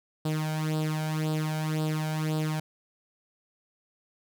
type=tone with flanger; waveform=sawtooth; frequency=155.5 Hz; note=D#3; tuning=1 cent flat; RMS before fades=-29 dBFS; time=0.25-2.6 s; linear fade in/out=5 ms; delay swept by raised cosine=0.23 to 1.33 ms; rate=1.9 Hz; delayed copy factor=+0.7; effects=none